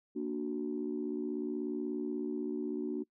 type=chord; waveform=sine; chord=Bb augmented; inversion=none; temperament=equal; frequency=233.1 / 293.7 / 370 Hz; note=Bb3 / D4 / F#4; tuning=0 / 0 / 0 cents; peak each=-38 / -36 / -37 dBFS; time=0.15-3.04 s; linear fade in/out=20 ms; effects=noise-tail reverb RT60 0.1 s tail -24 dB re dry + tanh soft clip ceiling -25 dBFS

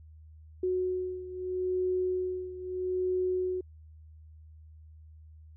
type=beating tone pair; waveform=sine; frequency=367.5 / 368.28 Hz; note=F#4 / F#4; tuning=-12 / -8 cents; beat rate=0.78 Hz; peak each=-30 / -34 dBFS; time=0.63-3.61 s; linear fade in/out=5 ms; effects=added 78 Hz sine -49 dBFS peak until 5.56 s

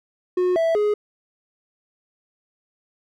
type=tone with pitch steps; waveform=triangle; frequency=362.7 / 658 / 417.9 Hz; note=F#4 / E5 / G#4; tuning=-34 / -3 / +11 cents; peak=-15 dBFS; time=0.37-0.94 s; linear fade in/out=5 ms; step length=190 ms; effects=none

